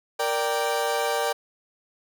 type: chord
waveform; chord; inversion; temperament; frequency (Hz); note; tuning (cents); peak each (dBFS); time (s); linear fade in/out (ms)
30% pulse; G minor; first; equal; 466.2 / 587.3 / 784; Bb4 / D5 / G5; 0 / 0 / 0; -25; 0.19-1.33; 10
effects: none